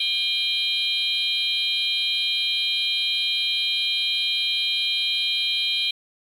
sine tone cluster, 2410 / 3041 / 3220 / 3744 / 4035 Hz, D7 / F#7 / G7 / A#7 / B7, +44 / +47 / +46 / +7 / +36 cents, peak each -28 / -31 / -24 / -28 / -26 dBFS, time 0-5.91 s, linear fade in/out 5 ms, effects tanh soft clip ceiling -13 dBFS + 8-bit

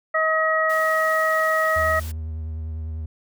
harmonic tone, 635 Hz, D#5, 35 cents sharp, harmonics 1 / 2 / 3, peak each -22 / -22 / -22 dBFS, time 0.14-2 s, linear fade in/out 10 ms
white noise, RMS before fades -40 dBFS, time 0.69-2.12 s, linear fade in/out 10 ms
triangle tone with vibrato, 79.2 Hz, D#2, 31 cents sharp, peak -25 dBFS, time 1.76-3.06 s, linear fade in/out 5 ms, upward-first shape sine, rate 10 Hz, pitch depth 32 cents each way
effects none

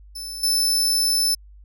sawtooth tone with level steps, 5274 Hz, E8, in tune, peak -28 / -15 dBFS, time 0.15-1.35 s, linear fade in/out 10 ms, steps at 0.43 s, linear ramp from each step 5 ms, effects added 50 Hz sine -43 dBFS peak until 1.64 s

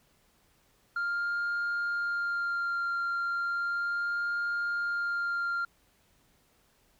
sine tone with vibrato, 1396.9 Hz, F6, in tune, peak -26 dBFS, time 0.96-5.65 s, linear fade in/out 5 ms, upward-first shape sine, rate 0.35 Hz, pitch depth 12 cents each way, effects tanh soft clip ceiling -27 dBFS + pink hiss -67 dBFS RMS until 6.99 s

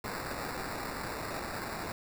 white noise with sample-and-hold, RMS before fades -38 dBFS, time 0.04-1.92 s, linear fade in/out 2 ms, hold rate 3150 Hz, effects none

